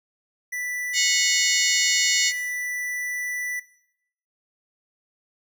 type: tone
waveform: square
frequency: 1975.5 Hz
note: B6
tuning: in tune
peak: -28 dBFS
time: 0.52-3.6 s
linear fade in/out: 10 ms
type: harmonic tone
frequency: 730 Hz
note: F#5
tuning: 24 cents flat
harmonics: 3 / 4 / 5 / 6 / 7 / 8 / 9 / 10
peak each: -27 / -26 / -29 / -27 / -30 / -29 / -29 / -26 dBFS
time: 0.93-2.33 s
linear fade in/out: 50 ms
effects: noise-tail reverb RT60 0.8 s tail -19 dB re dry